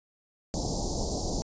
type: band-stop noise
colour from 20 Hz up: pink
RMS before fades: -30 dBFS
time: 0.54-1.42 s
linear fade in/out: 0 ms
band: 850 to 4500 Hz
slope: 48 dB/octave
effects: resampled to 16000 Hz